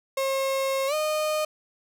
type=tone with pitch glide; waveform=35% pulse; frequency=538 to 614.4 Hz; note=C5 to D#5; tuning=+48 to -22 cents; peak=-22 dBFS; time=0.17-1.45 s; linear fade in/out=5 ms; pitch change=+230 cents; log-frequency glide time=0.87-0.94 s; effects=none